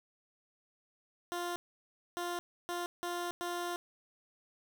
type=tone bursts at uneven times; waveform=15% pulse; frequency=350 Hz; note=F4; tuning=4 cents sharp; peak=-29 dBFS; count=5; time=1.32-1.56 / 2.17-2.39 / 2.69-2.86 / 3.03-3.31 / 3.41-3.76 s; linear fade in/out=0 ms; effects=none